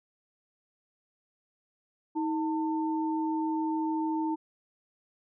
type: tone pair together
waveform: sine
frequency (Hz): 317.2 / 896.6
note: D#4 / A5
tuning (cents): +33 / +32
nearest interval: octave + tritone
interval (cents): 1799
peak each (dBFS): -28 / -33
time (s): 2.15-4.36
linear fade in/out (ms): 20
effects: none